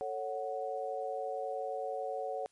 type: chord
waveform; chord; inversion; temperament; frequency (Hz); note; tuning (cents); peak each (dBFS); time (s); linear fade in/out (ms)
sine; F# minor; first; just; 444 / 555 / 740; A4 / C#5 / F#5; +16 / +2 / 0; -40 / -38 / -38; 0.01-2.46; 0
effects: white hiss -71 dBFS RMS until 2.51 s + MP3 48 kbps